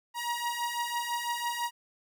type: beating tone pair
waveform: sawtooth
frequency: 948 / 954 Hz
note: A#5 / A#5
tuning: +29 / +40 cents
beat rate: 6 Hz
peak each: -31 / -29 dBFS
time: 0.14-1.71 s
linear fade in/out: 50 ms
effects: none